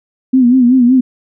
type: tone with vibrato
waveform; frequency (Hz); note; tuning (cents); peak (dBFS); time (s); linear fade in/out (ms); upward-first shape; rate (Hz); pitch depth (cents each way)
sine; 250.3; B3; +23; -5; 0.33-1.01; 10; sine; 5.3; 90
effects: none